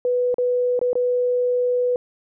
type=tone with dropouts; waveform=sine; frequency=493.9 Hz; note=B4; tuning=in tune; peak=-17 dBFS; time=0.05-1.96 s; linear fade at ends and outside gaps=1 ms; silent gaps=0.343-0.383 / 0.792-0.814 / 0.931-0.954 s; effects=none